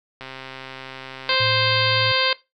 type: click train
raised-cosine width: 0.3 ms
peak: -19 dBFS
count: 151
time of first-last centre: 0.21-1.346 s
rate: 132 Hz
type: harmonic tone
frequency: 523.3 Hz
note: C5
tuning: in tune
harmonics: 1 / 2 / 3 / 4 / 5 / 6 / 7 / 8 / 9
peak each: -26 / -26 / -26 / -26 / -26 / -26 / -26 / -26 / -26 dBFS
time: 1.29-2.33 s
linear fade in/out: 2 ms
type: tone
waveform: sine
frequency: 109.9 Hz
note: A2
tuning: 2 cents flat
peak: -26 dBFS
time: 1.4-2.12 s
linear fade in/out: 5 ms
effects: noise-tail reverb RT60 0.2 s tail -17 dB re dry